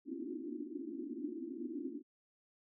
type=band-pass noise; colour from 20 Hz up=pink; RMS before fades=-43 dBFS; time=0.05-2.03 s; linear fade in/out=50 ms; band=240 to 360 Hz; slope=96 dB/octave; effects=none